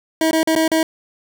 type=tone with dropouts; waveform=25% pulse; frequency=320.5 Hz; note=E4; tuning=49 cents flat; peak=-10 dBFS; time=0.21-0.83 s; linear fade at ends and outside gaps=2 ms; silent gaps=0.311-0.33 / 0.431-0.473 / 0.552-0.561 / 0.679-0.716 s; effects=none